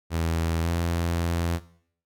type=tone with pitch glide; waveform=sawtooth; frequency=82.41 to 84.82 Hz; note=E2 to E2; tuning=0 to +50 cents; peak=-20 dBFS; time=0.1-1.6 s; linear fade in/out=50 ms; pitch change=+50 cents; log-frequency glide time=0.61-0.69 s; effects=noise-tail reverb RT60 0.6 s tail -17 dB re dry